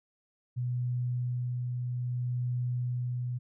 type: tone with tremolo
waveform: sine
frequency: 123.47 Hz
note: B2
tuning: in tune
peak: -28 dBFS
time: 0.56-3.39 s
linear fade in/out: 20 ms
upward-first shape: sine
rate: 0.62 Hz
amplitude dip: 25%
effects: none